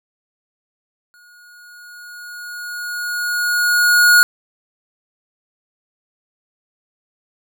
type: tone with exponential growth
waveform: square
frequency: 1444 Hz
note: F#6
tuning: 43 cents flat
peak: -7 dBFS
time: 1.14-4.23 s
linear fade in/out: 0 ms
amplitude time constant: 670 ms
effects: none